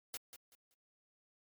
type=noise with echo; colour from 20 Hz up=white; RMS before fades=-42 dBFS; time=0.14-0.17 s; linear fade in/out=0 ms; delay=190 ms; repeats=3; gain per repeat=-11 dB; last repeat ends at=0.74 s; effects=MP3 96 kbps